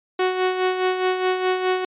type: tone with tremolo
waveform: sawtooth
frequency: 370 Hz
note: F#4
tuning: in tune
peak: -13 dBFS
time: 0.19-1.85 s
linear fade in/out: 5 ms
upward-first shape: sine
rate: 4.8 Hz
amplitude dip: 55%
effects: resampled to 8000 Hz